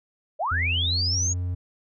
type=linear sweep; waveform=sine; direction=up; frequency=542 to 6770 Hz; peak=-23 dBFS; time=0.39-1.34 s; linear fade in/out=20 ms
type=tone with pitch glide; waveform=triangle; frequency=84.7 to 89.58 Hz; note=E2 to F2; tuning=+48 to +44 cents; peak=-23 dBFS; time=0.51-1.55 s; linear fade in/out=10 ms; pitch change=+96 cents; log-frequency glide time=0.63-1.24 s
effects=none